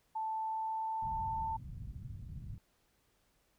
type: tone with pitch glide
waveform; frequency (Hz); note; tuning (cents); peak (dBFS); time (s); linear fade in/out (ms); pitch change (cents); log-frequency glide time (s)
sine; 880 to 890.7; A5 to A5; 0 to +21; -34; 0.15-1.57; 10; +21; 0.28-1.42
type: low-pass noise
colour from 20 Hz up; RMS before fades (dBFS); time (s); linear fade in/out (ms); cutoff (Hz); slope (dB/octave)
white; -45; 1.02-2.58; 2; 140; 24
effects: pink hiss -74 dBFS RMS until 3.58 s